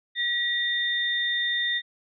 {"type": "tone pair together", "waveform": "sine", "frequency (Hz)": [1918, 3625], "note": ["A#6", "A#7"], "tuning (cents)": [49, -49], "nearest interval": "major seventh", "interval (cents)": 1102, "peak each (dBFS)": -26, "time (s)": [0.15, 1.82], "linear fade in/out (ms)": 50, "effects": []}